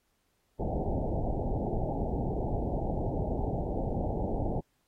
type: low-pass noise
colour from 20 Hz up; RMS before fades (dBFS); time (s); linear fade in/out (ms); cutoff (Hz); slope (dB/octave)
pink; -31; 0.59-4.61; 10; 850; 96
effects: pink hiss -75 dBFS RMS until 4.87 s + AAC 48 kbps